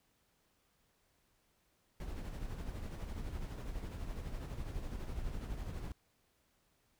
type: noise with tremolo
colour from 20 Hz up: brown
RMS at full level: -40 dBFS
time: 2-5.92 s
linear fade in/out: 2 ms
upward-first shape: sine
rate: 12 Hz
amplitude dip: 45%
effects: pink hiss -75 dBFS RMS until 6.99 s